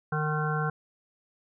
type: harmonic tone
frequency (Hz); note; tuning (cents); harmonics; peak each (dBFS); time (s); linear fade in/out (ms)
152.8; D#3; -31; 1 / 3 / 5 / 7 / 9 / 10; -28 / -35 / -35 / -36 / -34 / -36; 0.12-0.7; 5
effects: none